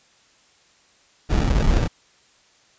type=noise with sample-and-hold; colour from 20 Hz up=brown; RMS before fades=-18 dBFS; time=1.29-1.88 s; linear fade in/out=20 ms; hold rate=1050 Hz; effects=white hiss -57 dBFS RMS until 2.78 s + resampled to 16000 Hz